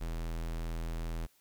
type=tone; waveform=square; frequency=41.2 Hz; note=E1; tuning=in tune; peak=-35 dBFS; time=0-1.27 s; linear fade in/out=20 ms; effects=white hiss -68 dBFS RMS until 1.4 s